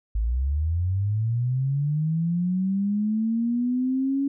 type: linear sweep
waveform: sine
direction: up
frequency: 51.2 to 279.8 Hz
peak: -21 dBFS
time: 0.15-4.28 s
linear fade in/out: 5 ms
effects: none